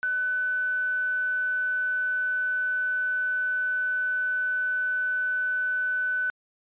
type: tone with quantisation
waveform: sine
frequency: 1500 Hz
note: F#6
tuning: 23 cents sharp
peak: -24 dBFS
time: 0.03-6.3 s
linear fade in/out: 0 ms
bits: 6
effects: resampled to 8000 Hz